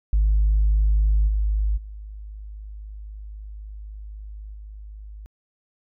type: tone with level steps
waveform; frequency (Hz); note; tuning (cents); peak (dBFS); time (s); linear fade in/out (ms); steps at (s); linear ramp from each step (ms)
sine; 51.91; G#1; 0; -14 / -18 / -34 / -36; 0.13-5.26; 0; 1.27 / 1.76 / 4.53; 20
effects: tanh soft clip ceiling -12 dBFS